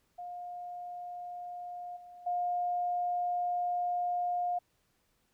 sine tone with level steps, 710 Hz, F5, 28 cents sharp, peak -39 / -48 / -29 dBFS, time 0.18-4.59 s, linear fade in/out 10 ms, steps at 1.96 / 2.26 s, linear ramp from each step 10 ms, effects pink hiss -74 dBFS RMS until 5.33 s

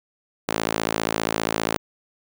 sawtooth tone with high-pass filter, 55 Hz, A1, in tune, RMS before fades -25 dBFS, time 0.48-1.78 s, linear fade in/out 10 ms, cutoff 320 Hz, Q 0.66, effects none

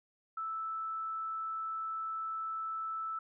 sine tone, 1316 Hz, E6, 3 cents flat, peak -35 dBFS, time 0.37-3.19 s, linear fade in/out 5 ms, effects none

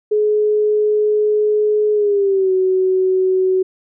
sine tone with pitch glide, 422.8 to 374.5 Hz, G#4 to F#4, +31 to +21 cents, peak -12 dBFS, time 0.11-3.63 s, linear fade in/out 10 ms, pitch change -210 cents, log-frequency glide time 1.93-2.52 s, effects none

